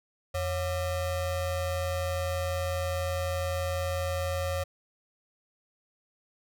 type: ring-modulated tone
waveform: square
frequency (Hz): 317.6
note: D#4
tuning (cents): +36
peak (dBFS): -26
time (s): 0.34-4.64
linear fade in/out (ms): 10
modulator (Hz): 232
effects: none